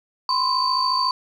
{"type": "tone cluster", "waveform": "sine", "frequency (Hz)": [1006, 1060, 4572], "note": ["B5", "C6", "D8"], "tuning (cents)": [32, 22, -47], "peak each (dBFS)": -22, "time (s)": [0.29, 1.11], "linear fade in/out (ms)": 2, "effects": ["tanh soft clip ceiling -10 dBFS", "9-bit"]}